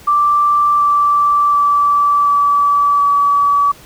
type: tone with pitch steps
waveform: sine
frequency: 1173 / 1165.6 / 1158.2 / 1150.9 / 1143.6 Hz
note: D6 / D6 / D6 / D6 / D6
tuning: -2 / -13 / -24 / -35 / -46 cents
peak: -9 dBFS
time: 0.07-3.72 s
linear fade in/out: 10 ms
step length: 730 ms
effects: pink hiss -41 dBFS RMS until 3.85 s